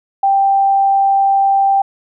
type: tone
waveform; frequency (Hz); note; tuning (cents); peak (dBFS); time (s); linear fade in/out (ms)
sine; 786; G5; +4; -9; 0.23-1.82; 5
effects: none